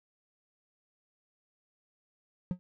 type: tone with exponential decay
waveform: triangle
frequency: 180 Hz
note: F#3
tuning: 47 cents flat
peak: -23 dBFS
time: 2.51-2.59 s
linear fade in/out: 0 ms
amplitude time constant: 17 ms
effects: none